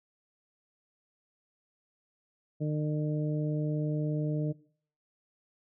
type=harmonic tone; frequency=151.4 Hz; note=D#3; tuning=47 cents flat; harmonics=1 / 2 / 3 / 4; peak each=-29 / -35 / -39 / -41 dBFS; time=2.6-4.53 s; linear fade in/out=20 ms; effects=noise-tail reverb RT60 0.5 s tail -20 dB re dry